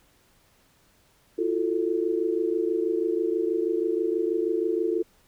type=tone cluster; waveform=sine; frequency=335.4 / 361.6 / 441.9 Hz; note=E4 / F#4 / A4; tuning=+30 / -40 / +7 cents; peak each=-27 dBFS; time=1.38-5.03 s; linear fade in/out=10 ms; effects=pink hiss -62 dBFS RMS until 5.27 s